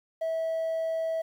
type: tone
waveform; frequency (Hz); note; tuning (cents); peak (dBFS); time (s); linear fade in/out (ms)
triangle; 650; E5; -24; -24; 0.21-1.22; 10
effects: tanh soft clip ceiling -22 dBFS + 10-bit